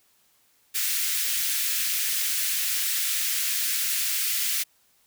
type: high-pass noise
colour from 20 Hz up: white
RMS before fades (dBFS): -26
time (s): 0.74-4.64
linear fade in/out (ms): 20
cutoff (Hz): 1700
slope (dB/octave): 24
effects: white hiss -64 dBFS RMS until 5.06 s